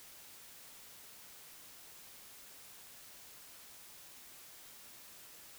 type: silence
effects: white hiss -55 dBFS RMS until 5.58 s